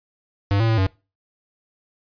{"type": "tone with pitch steps", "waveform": "square", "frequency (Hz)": [100, 113.3, 112.1, 95.1], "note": ["G2", "A#2", "A2", "F#2"], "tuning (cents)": [35, -49, 33, 48], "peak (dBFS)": -17, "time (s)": [0.51, 0.866], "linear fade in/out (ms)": 0, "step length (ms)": 89, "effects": ["noise-tail reverb RT60 0.3 s tail -24 dB re dry", "resampled to 11025 Hz"]}